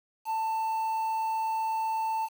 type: tone with quantisation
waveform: triangle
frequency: 888 Hz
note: A5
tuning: 16 cents sharp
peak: -25 dBFS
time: 0.25-2.29 s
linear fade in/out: 50 ms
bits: 8
effects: none